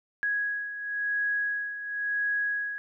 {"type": "beating tone pair", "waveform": "sine", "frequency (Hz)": [1661.2, 1662.16], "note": ["G#6", "G#6"], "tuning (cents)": [0, 1], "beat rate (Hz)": 0.96, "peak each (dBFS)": [-34, -28], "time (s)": [0.23, 2.78], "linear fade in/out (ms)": 0, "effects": []}